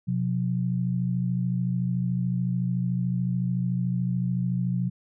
sine tone pair together, 126.4 / 180.1 Hz, B2 / F#3, +41 / -46 cents, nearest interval tritone, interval 613 cents, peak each -26 dBFS, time 0.07-4.9 s, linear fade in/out 20 ms, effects none

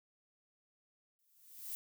violet noise with exponential growth, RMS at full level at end -40 dBFS, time 1.19-1.75 s, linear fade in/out 0 ms, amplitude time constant 120 ms, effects none

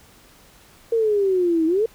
sine exponential two-way sweep, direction down then up, 466.2 to 315.1 to 466.2 Hz, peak -16 dBFS, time 0.92-1.86 s, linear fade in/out 5 ms, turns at 1.66 s, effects pink hiss -51 dBFS RMS until 1.94 s

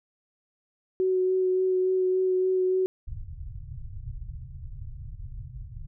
sine tone with vibrato, 372 Hz, F#4, 9 cents sharp, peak -21 dBFS, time 1-2.86 s, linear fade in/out 0 ms, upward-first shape sine, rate 3.5 Hz, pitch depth 13 cents each way
pink low-pass noise, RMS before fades -38 dBFS, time 3.07-5.87 s, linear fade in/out 10 ms, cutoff 140 Hz, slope 96 dB/octave
effects none

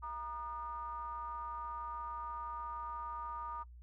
triangle ring-modulated tone, 136.9 Hz, C#3, 21 cents flat, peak -35 dBFS, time 0.02-3.64 s, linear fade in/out 20 ms, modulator 1080 Hz, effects noise-tail reverb RT60 0.1 s tail -24 dB re dry + added 60 Hz sine -51 dBFS peak until 3.82 s

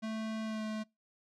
square tone with pitch glide, 220 to 216.5 Hz, A3 to A3, 0 to -28 cents, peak -36 dBFS, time 0.02-0.84 s, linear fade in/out 20 ms, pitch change -28 cents, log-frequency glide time 0.44-0.63 s, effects noise-tail reverb RT60 0.2 s tail -25 dB re dry + low-pass 6000 Hz 12 dB/octave

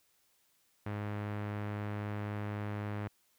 sawtooth tone with low-pass filter, 103.83 Hz, G#2, in tune, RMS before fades -38 dBFS, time 0.86-3.08 s, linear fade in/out 5 ms, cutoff 2000 Hz, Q 1.2, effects white hiss -72 dBFS RMS until 3.38 s

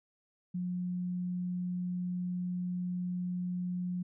sine tone, 179.4 Hz, F3, 47 cents sharp, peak -32 dBFS, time 0.54-4.03 s, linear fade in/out 10 ms, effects none

